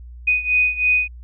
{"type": "beating tone pair", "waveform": "sine", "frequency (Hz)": [2489, 2492.1], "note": ["D#7", "D#7"], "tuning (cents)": [0, 2], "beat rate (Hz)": 3.1, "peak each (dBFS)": [-17, -20], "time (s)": [0.27, 1.08], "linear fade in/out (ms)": 10, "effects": ["added 60 Hz sine -35 dBFS peak until 1.23 s"]}